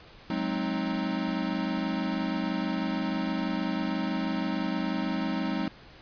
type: chord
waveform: square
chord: Ab dominant seventh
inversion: third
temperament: equal with one note detuned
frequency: 185 / 211.2 / 261.6 / 311.1 Hz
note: Gb3 / Ab3 / C4 / Eb4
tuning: 0 / +29 / 0 / 0 cents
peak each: -34 dBFS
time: 0.3-5.68 s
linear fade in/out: 2 ms
effects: pink hiss -51 dBFS RMS until 6.01 s + resampled to 11025 Hz